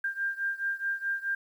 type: beating tone pair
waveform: sine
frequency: 1592 / 1596.7 Hz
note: G6 / G6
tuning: +26 / +31 cents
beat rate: 4.7 Hz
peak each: -31 / -33 dBFS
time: 0.04-1.35 s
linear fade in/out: 5 ms
effects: 10-bit